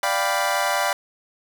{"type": "chord", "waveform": "25% pulse", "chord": "G dominant seventh", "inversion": "second", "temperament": "equal", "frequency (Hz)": [587.3, 698.5, 784, 987.8], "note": ["D5", "F5", "G5", "B5"], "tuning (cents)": [0, 0, 0, 0], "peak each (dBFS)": -22, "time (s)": [0.03, 0.93], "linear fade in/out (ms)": 2, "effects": []}